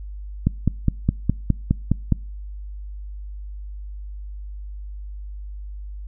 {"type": "click train", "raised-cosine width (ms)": 5, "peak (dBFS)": -4, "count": 9, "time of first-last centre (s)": [0.47, 2.123], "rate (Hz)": 4.84, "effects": ["noise-tail reverb RT60 0.4 s tail -26 dB re dry", "added 50 Hz sine -31 dBFS peak until 6.07 s"]}